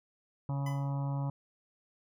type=harmonic tone; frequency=139.3 Hz; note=C#3; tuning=9 cents sharp; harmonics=1 / 2 / 4 / 5 / 6 / 7 / 8 / 9; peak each=-31 / -43 / -47 / -51 / -48 / -47 / -55 / -56 dBFS; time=0.49-1.3 s; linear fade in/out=2 ms
type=tone with exponential decay; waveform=25% pulse; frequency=1004 Hz; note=B5; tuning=28 cents sharp; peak=-36 dBFS; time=0.66-0.93 s; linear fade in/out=5 ms; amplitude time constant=57 ms
effects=none